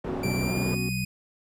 white low-pass noise, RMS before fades -33 dBFS, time 0.04-0.75 s, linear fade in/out 5 ms, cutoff 530 Hz, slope 12 dB/octave
triangle chord, B suspended second, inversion none, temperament equal with one note detuned, 244.1 / 277.2 / 370 Hz, B3 / C#4 / F#4, -20 / 0 / 0 cents, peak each -33 / -36 / -33 dBFS, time 0.07-0.89 s, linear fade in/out 2 ms
sawtooth tone with pitch glide, 2349 to 2489 Hz, D7 to D#7, 0 to 0 cents, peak -29 dBFS, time 0.23-1.05 s, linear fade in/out 5 ms, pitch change +100 cents, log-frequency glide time 0.39-0.79 s
harmonic tone, 62.7 Hz, B1, 27 cents sharp, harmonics 1 / 2 / 3, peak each -40 / -30 / -30 dBFS, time 0.24-1.05 s, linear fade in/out 10 ms
effects none

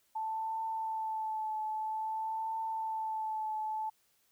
sine tone with vibrato, 878 Hz, A5, 4 cents flat, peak -33 dBFS, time 0.15-3.9 s, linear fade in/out 10 ms, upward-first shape triangle, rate 0.51 Hz, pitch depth 28 cents each way, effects white hiss -72 dBFS RMS until 4.31 s

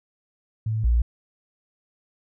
sine tone pair in turn, 110 / 58.56 Hz, A2 / A#1, 0 / +9 cents, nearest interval major seventh, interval 1091 cents, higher first, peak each -22 / -16 dBFS, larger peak second, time 0.66-0.84 / 0.84-1.02 s, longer neither, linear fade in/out 5 ms, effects none

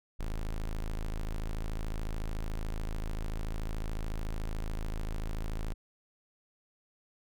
45% pulse tone, 26.84 Hz, A0, 42 cents flat, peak -32 dBFS, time 0.19-5.74 s, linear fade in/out 10 ms, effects none

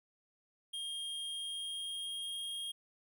square tone with pitch glide, 3226 to 3247 Hz, G7 to G#7, +49 to -40 cents, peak -39 dBFS, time 0.73-2.72 s, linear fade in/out 10 ms, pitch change +11 cents, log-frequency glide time 1.24-2.59 s, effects none

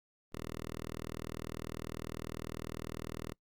5% pulse tone, 40 Hz, D#1, 49 cents sharp, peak -29 dBFS, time 0.32-3.34 s, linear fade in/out 20 ms, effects noise-tail reverb RT60 0.1 s tail -25 dB re dry + Opus 48 kbps

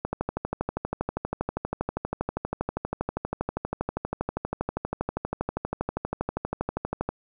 click train, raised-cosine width 1 ms, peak -13 dBFS, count 89, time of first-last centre 0.05-7.09 s, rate 12.5 Hz, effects none

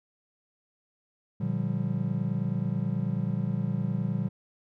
triangle chord, G minor seventh, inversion first, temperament just, 117.6 / 147 / 176.4 / 196 Hz, Bb2 / D3 / F3 / G3, +16 / +2 / +18 / 0 cents, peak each -30 dBFS, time 1.4-4.29 s, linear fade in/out 10 ms, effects none

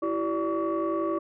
sine tone cluster, 331.4 / 382.5 / 582 / 1135 Hz, E4 / G4 / D5 / C#6, +9 / -42 / -16 / +41 cents, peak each -27 / -31 / -30 / -31 dBFS, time 0.02-1.19 s, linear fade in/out 10 ms, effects tanh soft clip ceiling -19 dBFS

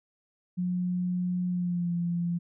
sine tone with pitch glide, 179.7 to 172.38 Hz, F3 to F3, +50 to -22 cents, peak -26 dBFS, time 0.57-2.39 s, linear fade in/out 20 ms, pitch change -72 cents, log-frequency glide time 1.49-1.93 s, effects none

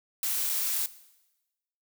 blue noise with dropouts, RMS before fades -29 dBFS, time 0.23-0.86 s, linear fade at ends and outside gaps 1 ms, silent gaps 0.493-0.497 s, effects noise-tail reverb RT60 1.0 s tail -17 dB re dry

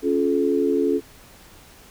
sine chord, Db augmented, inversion none, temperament equal with one note detuned, 277.2 / 349.2 / 430.2 Hz, Db4 / F4 / A4, 0 / 0 / -39 cents, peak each -22 / -23 / -21 dBFS, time 0.02-1.01 s, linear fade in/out 50 ms, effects pink hiss -48 dBFS RMS until 1.9 s

